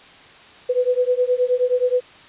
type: beating tone pair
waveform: sine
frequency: 493.9 / 503.4 Hz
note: B4 / B4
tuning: 0 / +33 cents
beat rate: 9.5 Hz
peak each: -19 / -19 dBFS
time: 0.69-2.01 s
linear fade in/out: 10 ms
effects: white hiss -45 dBFS RMS until 2.28 s + resampled to 8000 Hz